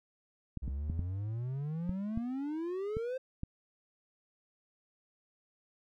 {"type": "clicks", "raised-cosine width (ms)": 5, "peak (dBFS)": -24, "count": 8, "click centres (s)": [0.573, 0.679, 0.899, 0.993, 1.894, 2.175, 2.969, 3.434]}
{"type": "exponential sweep", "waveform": "triangle", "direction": "up", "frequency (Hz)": [62, 529], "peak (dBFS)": -32, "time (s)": [0.62, 3.18], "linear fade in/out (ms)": 10}
{"effects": []}